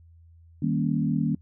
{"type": "chord", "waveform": "sine", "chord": "Eb dominant seventh", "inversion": "none", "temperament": "equal", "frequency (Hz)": [155.56, 196, 233.1, 277.2], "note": ["Eb3", "G3", "Bb3", "Db4"], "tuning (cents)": [0, 0, 0, 0], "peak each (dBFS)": [-26, -29, -27, -29], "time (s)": [0.62, 1.35], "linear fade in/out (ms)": 5, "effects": ["noise-tail reverb RT60 0.1 s tail -25 dB re dry", "added 83 Hz sine -50 dBFS peak until 1.41 s"]}